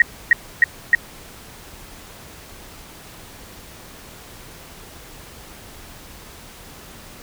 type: tone bursts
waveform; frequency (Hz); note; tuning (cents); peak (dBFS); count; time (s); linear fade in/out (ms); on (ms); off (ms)
sine; 1883; A#6; +17; -7; 4; 0-0.95; 2; 20; 290
effects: pink hiss -41 dBFS RMS until 7.22 s